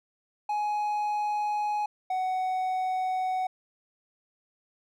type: tone pair in turn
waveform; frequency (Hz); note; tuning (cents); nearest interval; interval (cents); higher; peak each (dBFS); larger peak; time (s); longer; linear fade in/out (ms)
triangle; 837 / 745.7; G#5 / F#5; +13 / +13; major second; 200; first; -24; neither; 0.49-1.86 / 2.1-3.47; neither; 5
effects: none